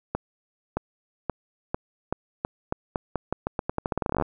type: accelerating click train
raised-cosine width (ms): 1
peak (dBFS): -11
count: 27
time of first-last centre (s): 0.15-4.223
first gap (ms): 620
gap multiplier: 0.85
effects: none